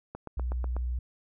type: click train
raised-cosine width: 1 ms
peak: -24 dBFS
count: 6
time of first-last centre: 0.15-0.766 s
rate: 8.12 Hz
type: tone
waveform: sine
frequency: 61.3 Hz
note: B1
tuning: 12 cents flat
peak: -28 dBFS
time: 0.37-0.99 s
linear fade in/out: 5 ms
effects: none